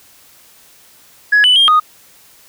sine tone with pitch steps, 1679 / 2988 / 3212 / 1240 Hz, G#6 / F#7 / G7 / D#6, +18 / +16 / +41 / -6 cents, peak -5 dBFS, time 1.32-1.8 s, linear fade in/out 10 ms, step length 120 ms, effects tanh soft clip ceiling -4 dBFS + white hiss -46 dBFS RMS until 2.48 s

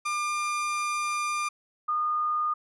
30% pulse / sine tone pair in turn, 1199 / 1222.8 Hz, D6 / D#6, +36 / -30 cents, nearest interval unison, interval 34 cents, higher second, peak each -24 dBFS, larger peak neither, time 0.05-1.49 / 1.88-2.54 s, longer first, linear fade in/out 10 ms, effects resampled to 24000 Hz

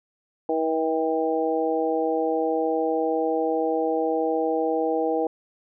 harmonic tone with a mistuned harmonic, 160.6 Hz, E3, 45 cents flat, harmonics 2 / 3 / 4 / 5, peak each -27 / -24 / -29 / -28 dBFS, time 0.49-5.27 s, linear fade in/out 2 ms, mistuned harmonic 5, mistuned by -18 cents, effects none

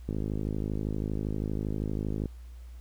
click train, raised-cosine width 3 ms, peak -19 dBFS, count 115, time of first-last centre 0.09-2.257 s, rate 52.6 Hz, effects added 60 Hz sine -42 dBFS peak until 2.8 s + pink hiss -63 dBFS RMS until 2.8 s

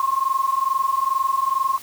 sine tone pair together, 1061 / 1083.3 Hz, C6 / C#6, +24 / -40 cents, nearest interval unison, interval 36 cents, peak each -21 dBFS, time 0-1.78 s, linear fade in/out 2 ms, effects white hiss -41 dBFS RMS until 1.82 s

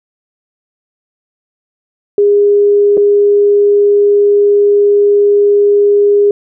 sine tone with dropouts, 408.5 Hz, G#4, 29 cents flat, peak -5 dBFS, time 2.18-6.31 s, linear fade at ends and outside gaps 2 ms, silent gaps 2.971-2.976 s, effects none

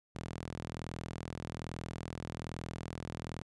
sawtooth tone with high-pass filter, 41.2 Hz, E1, in tune, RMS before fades -43 dBFS, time 0.15-3.42 s, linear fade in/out 0 ms, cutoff 110 Hz, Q 0.99, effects resampled to 22050 Hz

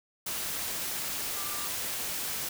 sine tone in noise, 1185 Hz, D6, 15 cents sharp, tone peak -43 dBFS, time 1.36-1.68 s, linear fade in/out 5 ms, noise white, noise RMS -34 dBFS, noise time 0.26-2.49 s, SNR -12 dB, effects none

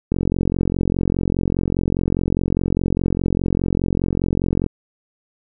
click train, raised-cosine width 3 ms, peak -6 dBFS, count 205, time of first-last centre 0.12-4.663 s, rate 44.9 Hz, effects none

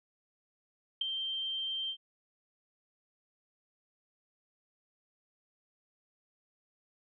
sine tone with ADSR envelope, 3144 Hz, G7, 4 cents sharp, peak -25 dBFS, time 1.01-1.97 s, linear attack 6 ms, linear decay 8 ms, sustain -8 dB, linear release 74 ms, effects none

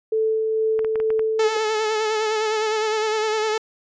sine tone with tremolo, 440 Hz, A4, in tune, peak -17 dBFS, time 0.12-1.57 s, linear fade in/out 5 ms, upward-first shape sine, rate 2.2 Hz, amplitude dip 25%
clicks, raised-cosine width 0.5 ms, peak -18 dBFS, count 6, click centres 0.792 / 0.847 / 0.957 / 1.001 / 1.104 / 1.194 s
sawtooth tone with vibrato, 433.7 Hz, A4, 25 cents flat, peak -16 dBFS, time 1.39-3.58 s, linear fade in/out 5 ms, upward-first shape sine, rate 9.8 Hz, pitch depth 37 cents each way
effects resampled to 16000 Hz

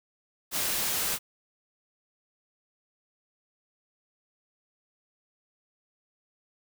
white noise, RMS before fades -29 dBFS, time 0.51-1.19 s, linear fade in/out 50 ms, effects none

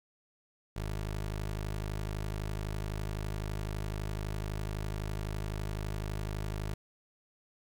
20% pulse tone, 51.91 Hz, G#1, in tune, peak -29 dBFS, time 0.76-6.74 s, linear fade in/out 5 ms, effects 10-bit

